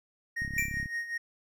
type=tone with tremolo; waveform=triangle; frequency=1864.7 Hz; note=A#6; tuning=in tune; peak=-28 dBFS; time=0.36-1.18 s; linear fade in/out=10 ms; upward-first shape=sine; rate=5.3 Hz; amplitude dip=70%
type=click train; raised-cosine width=5 ms; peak=-27 dBFS; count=16; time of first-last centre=0.42-0.859 s; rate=34.2 Hz
type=tone with exponential decay; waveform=square; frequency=2349 Hz; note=D7; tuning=in tune; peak=-25 dBFS; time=0.58-0.87 s; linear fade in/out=2 ms; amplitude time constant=61 ms
effects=none